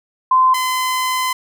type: tone pair in turn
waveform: sine / sawtooth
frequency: 1033 / 1023.5 Hz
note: C6 / C6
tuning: -22 / -38 cents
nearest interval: unison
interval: 16 cents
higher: first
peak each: -9 / -13 dBFS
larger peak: first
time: 0.31-0.54 / 0.54-1.33 s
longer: second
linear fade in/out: 5 ms
effects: none